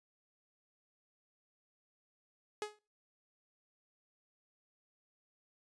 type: tone with exponential decay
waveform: sawtooth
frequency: 420.8 Hz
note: G#4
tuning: 23 cents sharp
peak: -30 dBFS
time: 2.62-2.79 s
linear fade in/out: 1 ms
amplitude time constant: 36 ms
effects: noise-tail reverb RT60 0.4 s tail -26 dB re dry + resampled to 22050 Hz